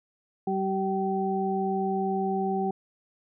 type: harmonic tone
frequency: 192.4 Hz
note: G3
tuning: 32 cents flat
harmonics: 1 / 2 / 4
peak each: -29 / -29 / -29 dBFS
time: 0.47-2.71 s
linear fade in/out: 5 ms
effects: none